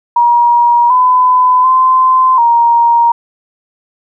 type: tone with pitch steps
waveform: sine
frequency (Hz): 952 / 1007 / 1032 / 938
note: A#5 / B5 / C6 / A#5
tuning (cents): +36 / +33 / -24 / +11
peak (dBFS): -5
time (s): 0.16-3.12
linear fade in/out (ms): 5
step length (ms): 740
effects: none